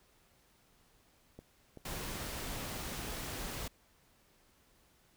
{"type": "click train", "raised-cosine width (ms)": 2, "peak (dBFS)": -35, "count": 6, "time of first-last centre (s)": [1.39, 3.306], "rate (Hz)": 2.61}
{"type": "noise", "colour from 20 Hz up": "pink", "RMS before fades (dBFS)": -41, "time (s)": [1.85, 3.68], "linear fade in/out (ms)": 5}
{"effects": ["pink hiss -68 dBFS RMS until 5.16 s"]}